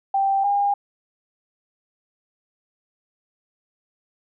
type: tone pair in turn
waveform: sine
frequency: 784 / 807.9 Hz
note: G5 / G#5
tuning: 0 / -48 cents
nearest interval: minor second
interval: 52 cents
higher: second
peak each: -17 dBFS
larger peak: neither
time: 0.14-0.44 / 0.44-0.74 s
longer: neither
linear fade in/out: 5 ms
effects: none